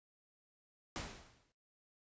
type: noise with exponential decay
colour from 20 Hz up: pink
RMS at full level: -40 dBFS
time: 0.96-1.52 s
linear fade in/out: 0 ms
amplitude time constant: 120 ms
effects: noise-tail reverb RT60 0.3 s tail -18 dB re dry + resampled to 16000 Hz